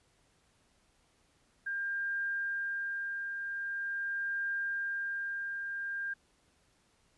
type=tone with tremolo; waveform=sine; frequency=1600 Hz; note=G6; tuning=35 cents sharp; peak=-31 dBFS; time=1.66-6.14 s; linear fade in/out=10 ms; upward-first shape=triangle; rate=0.44 Hz; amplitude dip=40%; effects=pink hiss -70 dBFS RMS until 7.17 s + resampled to 24000 Hz